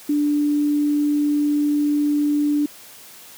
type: tone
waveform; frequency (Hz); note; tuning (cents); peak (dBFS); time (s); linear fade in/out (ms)
sine; 293.7; D4; 0; -16; 0.09-2.66; 5
effects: white hiss -43 dBFS RMS until 3.37 s + high-pass 100 Hz 12 dB/octave